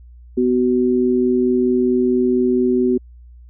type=tone pair together; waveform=sine; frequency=249.8 / 374.3 Hz; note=B3 / F#4; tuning=+20 / +20 cents; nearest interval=perfect fifth; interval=700 cents; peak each=-16 dBFS; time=0.37-2.98 s; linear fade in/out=10 ms; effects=added 60 Hz sine -39 dBFS peak until 3.49 s